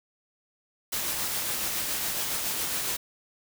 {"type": "noise with tremolo", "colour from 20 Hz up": "white", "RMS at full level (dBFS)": -29, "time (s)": [0.92, 2.97], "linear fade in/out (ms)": 10, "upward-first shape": "sine", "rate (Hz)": 7.2, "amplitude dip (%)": 25, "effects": []}